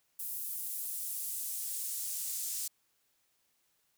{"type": "noise with high-pass filter sweep", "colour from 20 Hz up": "pink", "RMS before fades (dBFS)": -38, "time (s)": [0.19, 2.68], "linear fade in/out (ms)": 5, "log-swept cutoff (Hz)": [12000, 7200], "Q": 1.1, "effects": ["white hiss -75 dBFS RMS until 3.97 s"]}